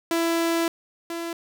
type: tone pair in turn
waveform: sawtooth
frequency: 333.5 / 336.4 Hz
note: E4 / E4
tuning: +20 / +35 cents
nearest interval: unison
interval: 15 cents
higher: second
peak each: -17 / -25 dBFS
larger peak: first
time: 0.11-0.68 / 1.1-1.33 s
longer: first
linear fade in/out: 2 ms
effects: none